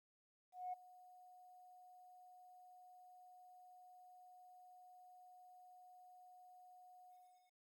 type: tone with ADSR envelope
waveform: sine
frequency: 729 Hz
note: F#5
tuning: 26 cents flat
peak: -40 dBFS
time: 0.52-7.55 s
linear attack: 210 ms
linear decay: 13 ms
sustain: -20 dB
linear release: 450 ms
effects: tanh soft clip ceiling -37 dBFS + 13-bit